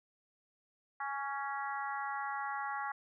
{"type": "harmonic tone with a mistuned harmonic", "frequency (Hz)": 277.2, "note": "C#4", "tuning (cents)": 0, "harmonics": [3, 4, 5, 6, 7], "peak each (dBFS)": [-39, -41, -43, -45, -46], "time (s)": [1, 2.92], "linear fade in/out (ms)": 5, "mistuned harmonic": 4, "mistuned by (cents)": 19, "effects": []}